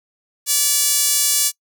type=tone with high-pass filter; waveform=sawtooth; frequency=576 Hz; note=D5; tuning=34 cents flat; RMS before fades=-17 dBFS; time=0.46-1.52 s; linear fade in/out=50 ms; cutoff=6500 Hz; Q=0.97; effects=noise-tail reverb RT60 0.1 s tail -24 dB re dry